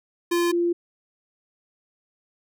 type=tone pair in turn; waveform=square / sine; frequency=345.4 / 345.4 Hz; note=F4 / F4; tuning=-19 / -19 cents; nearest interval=unison; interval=0 cents; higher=neither; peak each=-20 / -19 dBFS; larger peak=second; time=0.31-0.52 / 0.52-0.73 s; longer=neither; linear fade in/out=10 ms; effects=none